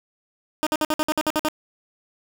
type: tone bursts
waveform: 15% pulse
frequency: 307.5 Hz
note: D#4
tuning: 20 cents flat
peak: -13 dBFS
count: 10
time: 0.63-1.485 s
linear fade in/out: 0 ms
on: 36 ms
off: 55 ms
effects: none